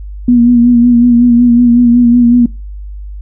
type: tone with vibrato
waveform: sine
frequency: 240 Hz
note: B3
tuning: 49 cents flat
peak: -3 dBFS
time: 0.28-2.46 s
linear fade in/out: 5 ms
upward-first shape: sine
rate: 5.4 Hz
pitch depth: 37 cents each way
effects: noise-tail reverb RT60 0.3 s tail -24 dB re dry + added 50 Hz sine -22 dBFS peak until 3.21 s